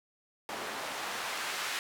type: noise with band-pass filter sweep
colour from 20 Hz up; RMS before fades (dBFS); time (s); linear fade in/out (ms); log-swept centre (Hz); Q
white; -37; 0.49-1.79; 0; 630 to 1700; 0.74
effects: none